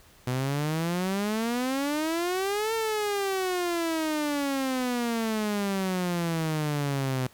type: exponential two-way sweep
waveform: sawtooth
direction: up then down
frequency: 123.47 to 453.8 to 126.7 Hz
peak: -22 dBFS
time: 0.27-7.27 s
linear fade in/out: 5 ms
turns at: 2.74 s
effects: pink hiss -56 dBFS RMS until 7.33 s